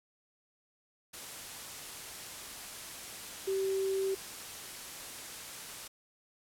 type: tone in noise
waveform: sine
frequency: 386 Hz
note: G4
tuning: 27 cents flat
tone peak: -29 dBFS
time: 3.47-4.15 s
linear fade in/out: 10 ms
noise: white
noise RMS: -44 dBFS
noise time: 1.13-5.88 s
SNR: +12 dB
effects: low-pass 12000 Hz 12 dB/octave